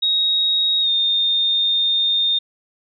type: tone with pitch glide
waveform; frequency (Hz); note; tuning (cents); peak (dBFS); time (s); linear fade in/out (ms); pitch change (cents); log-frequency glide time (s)
sine; 3775 to 3649; A#7 to A#7; +21 to -38; -15; 0.02-2.39; 10; -59; 0.81-0.89
effects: none